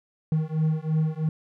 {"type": "beating tone pair", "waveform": "triangle", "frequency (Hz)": [155.56, 158.56], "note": ["D#3", "D#3"], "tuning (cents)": [0, 33], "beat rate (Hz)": 3, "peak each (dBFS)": -23, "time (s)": [0.32, 1.29], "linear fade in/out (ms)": 2, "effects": []}